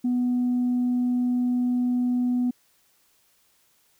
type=tone; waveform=sine; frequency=246.9 Hz; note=B3; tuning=in tune; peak=-19 dBFS; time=0.04-2.51 s; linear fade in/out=10 ms; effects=tanh soft clip ceiling -18 dBFS + white hiss -64 dBFS RMS until 3.99 s